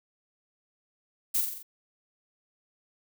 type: noise with echo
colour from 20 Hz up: violet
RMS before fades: -26 dBFS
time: 1.34-1.41 s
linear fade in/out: 10 ms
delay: 44 ms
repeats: 5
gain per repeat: -4 dB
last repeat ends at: 1.63 s
effects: none